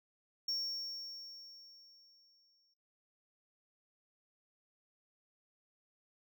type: tone with exponential decay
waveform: triangle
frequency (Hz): 5500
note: F8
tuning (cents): -27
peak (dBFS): -32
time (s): 0.48-2.74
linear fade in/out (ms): 5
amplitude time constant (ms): 490
effects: noise-tail reverb RT60 0.3 s tail -23 dB re dry